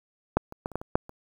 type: clicks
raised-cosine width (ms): 1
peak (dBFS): -6 / -26 / -16 / -29 / -14 / -24 / -6 / -28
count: 8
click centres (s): 0.37 / 0.524 / 0.659 / 0.717 / 0.756 / 0.815 / 0.955 / 1.094
effects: 8-bit